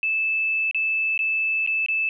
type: tone with dropouts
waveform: sine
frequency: 2626 Hz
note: E7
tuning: 7 cents flat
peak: -20 dBFS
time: 0.03-2.09 s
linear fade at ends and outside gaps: 1 ms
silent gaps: 0.712-0.746 / 1.177-1.191 / 1.664-1.674 / 1.862-1.885 s
effects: none